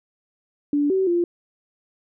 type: tone with pitch steps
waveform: sine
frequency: 290.1 / 380.9 / 346.5 Hz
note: D4 / G4 / F4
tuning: -21 / -50 / -14 cents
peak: -17 dBFS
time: 0.73-1.24 s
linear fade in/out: 2 ms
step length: 170 ms
effects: none